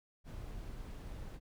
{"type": "noise", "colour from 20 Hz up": "brown", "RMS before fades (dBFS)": -45, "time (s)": [0.24, 1.4], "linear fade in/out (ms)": 50, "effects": []}